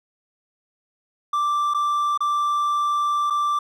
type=tone with dropouts; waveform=triangle; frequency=1174.7 Hz; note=D6; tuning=in tune; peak=-17 dBFS; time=1.33-3.59 s; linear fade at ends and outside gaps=5 ms; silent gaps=1.738-1.745 / 2.176-2.205 / 3.301-3.305 s; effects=none